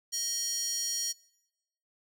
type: tone with high-pass filter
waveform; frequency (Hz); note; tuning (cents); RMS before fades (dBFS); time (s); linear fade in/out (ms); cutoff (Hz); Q
square; 630; D#5; +21; -33; 0.12-1.13; 20; 5300; 4.7
effects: noise-tail reverb RT60 0.9 s tail -23 dB re dry